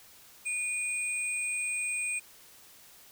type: tone pair together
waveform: sine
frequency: 2453 / 8236 Hz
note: D#7 / C9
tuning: -25 / -28 cents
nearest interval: octave + major sixth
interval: 2097 cents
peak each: -31 / -35 dBFS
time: 0.45-2.2 s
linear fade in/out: 20 ms
effects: white hiss -55 dBFS RMS until 3.11 s